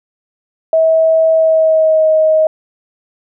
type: tone with pitch glide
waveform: sine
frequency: 645 to 628.8 Hz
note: E5 to D#5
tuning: -38 to +18 cents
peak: -7 dBFS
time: 0.73-2.47 s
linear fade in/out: 2 ms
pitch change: -44 cents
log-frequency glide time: 1.32-2.09 s
effects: none